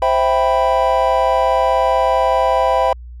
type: chord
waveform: triangle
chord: C major seventh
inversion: none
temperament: equal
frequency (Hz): 523.3 / 659.3 / 784 / 987.8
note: C5 / E5 / G5 / B5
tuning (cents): 0 / 0 / 0 / 0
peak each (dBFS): -16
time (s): 0.02-2.93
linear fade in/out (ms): 2
effects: added 60 Hz sine -31 dBFS peak until 3.2 s